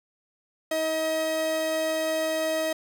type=tone pair together; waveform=45% pulse; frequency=318.7 / 634.5 Hz; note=D#4 / D#5; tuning=+42 / +34 cents; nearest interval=octave; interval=1192 cents; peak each=-33 / -25 dBFS; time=0.71-2.73 s; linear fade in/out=5 ms; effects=none